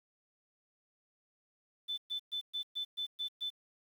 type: tone bursts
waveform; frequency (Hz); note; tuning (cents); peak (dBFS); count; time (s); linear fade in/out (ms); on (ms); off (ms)
sine; 3516; A7; -2; -34; 8; 1.88-3.504; 20; 98; 120
effects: 10-bit